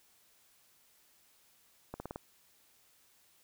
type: accelerating click train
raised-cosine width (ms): 1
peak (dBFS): -26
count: 5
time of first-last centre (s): 1.94-2.159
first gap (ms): 60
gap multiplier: 0.94
effects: white hiss -67 dBFS RMS until 3.43 s